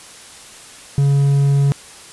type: tone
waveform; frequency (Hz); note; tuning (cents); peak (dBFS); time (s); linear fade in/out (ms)
triangle; 140.2; C#3; +20; -9; 0.98-1.72; 0
effects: white hiss -39 dBFS RMS until 2.12 s + resampled to 24000 Hz